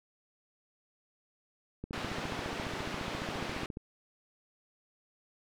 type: click train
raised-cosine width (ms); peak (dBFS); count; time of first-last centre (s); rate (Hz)
3; -26; 29; 1.84-3.771; 14.5
type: band-pass noise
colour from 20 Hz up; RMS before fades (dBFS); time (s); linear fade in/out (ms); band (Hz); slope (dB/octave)
pink; -39; 1.93-3.66; 2; 190 to 3700; 12
effects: none